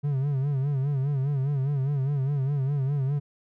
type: tone with vibrato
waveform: triangle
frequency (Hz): 138.59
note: C#3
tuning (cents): 0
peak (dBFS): -21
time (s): 0.03-3.2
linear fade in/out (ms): 20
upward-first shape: sine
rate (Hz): 4.9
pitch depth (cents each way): 100
effects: none